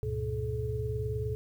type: tone cluster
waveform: sine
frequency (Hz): 71.2 / 101.2 / 120.6 / 429.1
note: C#2 / G#2 / B2 / A4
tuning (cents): +47 / -44 / -41 / -43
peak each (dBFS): -37 / -37 / -34 / -35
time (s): 0.03-1.35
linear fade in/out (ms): 0
effects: 10-bit